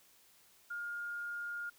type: tone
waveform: sine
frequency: 1417 Hz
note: F6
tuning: 25 cents sharp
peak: -38 dBFS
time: 0.7-1.7 s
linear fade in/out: 10 ms
effects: white hiss -65 dBFS RMS until 1.78 s